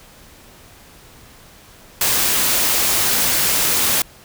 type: noise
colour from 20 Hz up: white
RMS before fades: -17 dBFS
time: 2.01-4.02 s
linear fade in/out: 2 ms
effects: pink hiss -45 dBFS RMS until 4.24 s